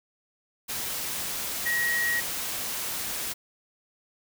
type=tone in noise; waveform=sine; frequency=1900 Hz; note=A#6; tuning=33 cents sharp; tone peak=-24 dBFS; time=1.65-2.21 s; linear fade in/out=20 ms; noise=white; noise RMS=-32 dBFS; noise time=0.68-3.34 s; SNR=+5 dB; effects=none